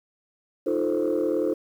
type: chord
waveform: sine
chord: F dominant seventh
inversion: third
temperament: equal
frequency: 311.1 / 349.2 / 440 / 523.3 Hz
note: Eb4 / F4 / A4 / C5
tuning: 0 / 0 / 0 / 0 cents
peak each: -26 dBFS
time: 0.66-1.54 s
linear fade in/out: 10 ms
effects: tanh soft clip ceiling -16 dBFS + 9-bit